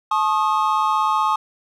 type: tone cluster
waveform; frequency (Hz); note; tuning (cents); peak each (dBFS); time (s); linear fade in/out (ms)
triangle; 865 / 1084 / 1240; A5 / C#6 / D#6; -30 / -39 / -6; -19; 0.11-1.36; 5
effects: none